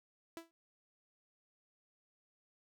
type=tone with exponential decay; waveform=sawtooth; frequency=331.6 Hz; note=E4; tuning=10 cents sharp; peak=-38 dBFS; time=0.37-0.51 s; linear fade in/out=0 ms; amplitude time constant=30 ms; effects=none